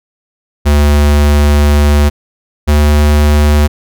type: tone pair in turn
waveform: square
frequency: 73.2 / 74.22 Hz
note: D2 / D2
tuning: -5 / +19 cents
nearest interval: unison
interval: 24 cents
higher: second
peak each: -6 dBFS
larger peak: neither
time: 0.65-2.1 / 2.67-3.68 s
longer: first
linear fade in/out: 20 ms
effects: none